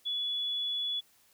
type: tone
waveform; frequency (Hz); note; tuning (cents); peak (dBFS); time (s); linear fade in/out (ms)
sine; 3411; G#7; +46; -30; 0.05-1.01; 20
effects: white hiss -65 dBFS RMS until 1.33 s